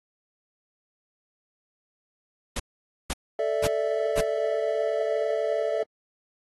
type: noise bursts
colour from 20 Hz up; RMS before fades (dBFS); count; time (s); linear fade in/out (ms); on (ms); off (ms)
pink; -28; 4; 2.56-4.208; 5; 37; 500
type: chord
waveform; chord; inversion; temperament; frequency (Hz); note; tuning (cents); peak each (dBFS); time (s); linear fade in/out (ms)
triangle; A suspended fourth; none; equal; 440 / 587.3 / 659.3; A4 / D5 / E5; 0 / 0 / 0; -26 / -26 / -26; 3.39-5.83; 2
effects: AAC 32 kbps